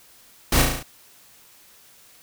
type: noise with echo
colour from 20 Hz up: pink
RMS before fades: -19 dBFS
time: 0.52-0.62 s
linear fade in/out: 5 ms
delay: 35 ms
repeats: 6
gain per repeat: -3 dB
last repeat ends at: 0.83 s
effects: white hiss -52 dBFS RMS until 2.22 s